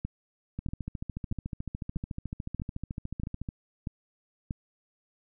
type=two click trains; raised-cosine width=5 ms; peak=-22 / -20 dBFS; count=41 / 8; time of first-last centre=0.59-3.489 / 0.05-4.509 s; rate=13.8 / 1.57 Hz; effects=none